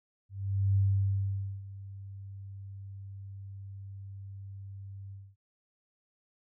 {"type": "tone with ADSR envelope", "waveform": "sine", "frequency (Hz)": 98.1, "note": "G2", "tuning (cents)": 2, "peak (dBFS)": -22, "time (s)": [0.29, 5.36], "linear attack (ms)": 470, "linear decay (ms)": 860, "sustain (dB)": -19, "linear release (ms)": 240, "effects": []}